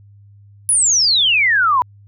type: exponential sweep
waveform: sine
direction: down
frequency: 10548 to 958 Hz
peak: -11 dBFS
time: 0.69-1.82 s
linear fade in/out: 0 ms
effects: added 101 Hz sine -42 dBFS peak until 2.07 s